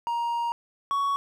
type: tone pair in turn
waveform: triangle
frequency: 940 / 1117.8 Hz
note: A#5 / C#6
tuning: +14 / +14 cents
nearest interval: minor third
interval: 300 cents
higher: second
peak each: -23 / -21 dBFS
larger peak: second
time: 0.07-0.52 / 0.91-1.16 s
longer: first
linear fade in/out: 0 ms
effects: none